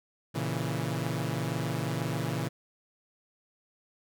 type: chord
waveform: sawtooth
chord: A# diminished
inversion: none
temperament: equal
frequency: 116.54 / 138.59 / 164.81 Hz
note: A#2 / C#3 / E3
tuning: 0 / 0 / 0 cents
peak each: -30 / -30 / -30 dBFS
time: 0.34-2.49 s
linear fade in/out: 20 ms
effects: none